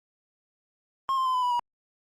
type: tone with pitch steps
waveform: triangle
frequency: 1072 / 1049.3 / 1027.1 / 1005.4 / 984.2 / 963.4 Hz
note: C6 / C6 / C6 / B5 / B5 / B5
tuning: +42 / +5 / -32 / +31 / -6 / -43 cents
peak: -21 dBFS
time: 1.09-1.594 s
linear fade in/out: 0 ms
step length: 84 ms
effects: Opus 24 kbps